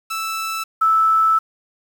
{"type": "tone pair in turn", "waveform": ["sawtooth", "sine"], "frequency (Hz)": [1318.5, 1313.3], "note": ["E6", "E6"], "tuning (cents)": [0, -7], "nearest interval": "unison", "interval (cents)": 7, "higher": "first", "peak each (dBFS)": [-19, -12], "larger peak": "second", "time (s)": [[0.1, 0.64], [0.81, 1.39]], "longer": "second", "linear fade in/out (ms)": 10, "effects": ["7-bit"]}